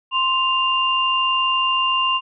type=tone pair together; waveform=sine; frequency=1046.5 / 2794 Hz; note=C6 / F7; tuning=0 / 0 cents; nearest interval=octave + perfect fourth; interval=1700 cents; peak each=-19 dBFS; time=0.11-2.21 s; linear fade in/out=50 ms; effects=none